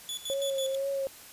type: tone with tremolo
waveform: sawtooth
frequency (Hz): 3443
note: A7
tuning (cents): -38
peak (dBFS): -30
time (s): 0.09-0.75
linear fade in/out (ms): 0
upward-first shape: square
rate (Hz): 6.1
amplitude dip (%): 80
type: tone with vibrato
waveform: sine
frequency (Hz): 543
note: C#5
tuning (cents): -36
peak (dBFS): -28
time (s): 0.3-1.07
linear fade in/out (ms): 0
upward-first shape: triangle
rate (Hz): 2.1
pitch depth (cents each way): 40
effects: white hiss -49 dBFS RMS until 1.32 s + resampled to 32000 Hz